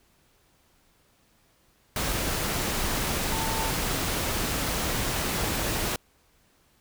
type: tone in noise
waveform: sine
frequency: 894 Hz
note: A5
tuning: 27 cents sharp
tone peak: -32 dBFS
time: 3.32-3.7 s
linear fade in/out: 2 ms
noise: pink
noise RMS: -28 dBFS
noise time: 1.96-5.96 s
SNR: -7 dB
effects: pink hiss -64 dBFS RMS until 6.8 s